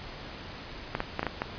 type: clicks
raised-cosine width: 0.5 ms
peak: -13 dBFS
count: 6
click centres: 0.951 / 1.004 / 1.194 / 1.23 / 1.267 / 1.419 s
effects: pink hiss -42 dBFS RMS until 1.58 s + resampled to 11025 Hz